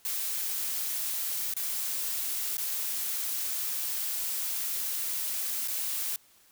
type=noise with dropouts; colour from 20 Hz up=blue; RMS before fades=-32 dBFS; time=0.05-6.16 s; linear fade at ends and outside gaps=1 ms; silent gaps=1.538-1.566 / 2.57-2.581 / 5.676-5.682 s; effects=white hiss -61 dBFS RMS until 6.51 s